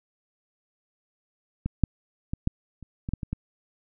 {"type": "clicks", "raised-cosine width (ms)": 5, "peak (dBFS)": [-15, -6, -16, -10, -30, -19, -13, -19, -16], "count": 9, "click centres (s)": [1.66, 1.837, 2.335, 2.474, 2.827, 3.089, 3.136, 3.232, 3.33], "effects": []}